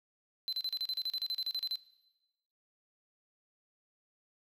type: tone bursts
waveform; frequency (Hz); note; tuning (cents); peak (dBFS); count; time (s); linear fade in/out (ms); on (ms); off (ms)
triangle; 4057; B7; +46; -31; 16; 0.48-1.756; 0; 46; 36
effects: noise-tail reverb RT60 1.0 s tail -17 dB re dry